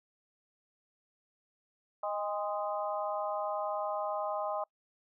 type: harmonic tone with a mistuned harmonic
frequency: 207.7 Hz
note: G#3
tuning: in tune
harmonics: 3 / 4 / 5 / 6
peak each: -35 / -37 / -39 / -41 dBFS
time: 2.03-4.64 s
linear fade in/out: 5 ms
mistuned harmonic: 4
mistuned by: -39 cents
effects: noise-tail reverb RT60 0.1 s tail -26 dB re dry